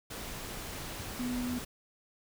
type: tone in noise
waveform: sine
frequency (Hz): 246.9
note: B3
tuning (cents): 0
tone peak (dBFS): -32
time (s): 1.19-1.59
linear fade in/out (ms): 10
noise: pink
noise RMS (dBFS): -41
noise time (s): 0.1-1.65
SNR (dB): +6
effects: none